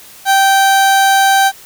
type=tone; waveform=30% pulse; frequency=780 Hz; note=G5; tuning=9 cents flat; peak=-5 dBFS; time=0.25-1.52 s; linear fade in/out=50 ms; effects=white hiss -38 dBFS RMS until 1.65 s